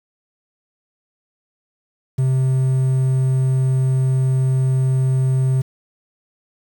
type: tone with quantisation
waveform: triangle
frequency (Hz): 130.81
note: C3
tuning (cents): 0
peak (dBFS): -12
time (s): 2.18-5.62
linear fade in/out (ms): 10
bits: 7
effects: none